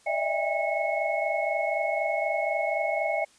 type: tone cluster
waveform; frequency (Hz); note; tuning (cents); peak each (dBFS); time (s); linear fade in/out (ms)
sine; 591 / 640 / 664 / 802 / 2188; D5 / D#5 / E5 / G5 / C#7; +11 / +49 / +12 / +39 / -23; -31; 0.06-3.25; 10
effects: white hiss -59 dBFS RMS until 3.38 s + resampled to 22050 Hz